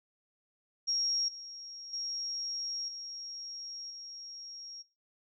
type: tone with level steps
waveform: sine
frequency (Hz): 5588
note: F8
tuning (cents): 0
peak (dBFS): -28 / -43 / -34 / -40 / -43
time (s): 0.87-4.83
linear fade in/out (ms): 20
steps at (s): 1.28 / 1.93 / 2.88 / 3.9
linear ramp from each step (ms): 5
effects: noise-tail reverb RT60 0.3 s tail -20 dB re dry